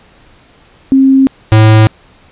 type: tone pair in turn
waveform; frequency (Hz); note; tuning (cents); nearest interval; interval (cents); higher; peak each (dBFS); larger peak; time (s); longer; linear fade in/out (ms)
sine / square; 267.6 / 109.18; C4 / A2; +39 / -13; octave + major third; 1552; first; -3; neither; 0.92-1.27 / 1.52-1.87; neither; 0
effects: pink hiss -44 dBFS RMS until 2.31 s + resampled to 8000 Hz